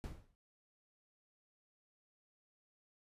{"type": "noise with exponential decay", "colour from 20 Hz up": "brown", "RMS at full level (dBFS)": -39, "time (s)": [0.04, 0.35], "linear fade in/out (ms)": 0, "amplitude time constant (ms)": 67, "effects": ["resampled to 32000 Hz"]}